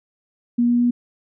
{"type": "tone with pitch steps", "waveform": "sine", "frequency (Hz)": [239.2, 240.6, 242], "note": ["A#3", "B3", "B3"], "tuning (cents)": [45, -45, -35], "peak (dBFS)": -14, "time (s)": [0.58, 0.91], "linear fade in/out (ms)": 10, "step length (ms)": 110, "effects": []}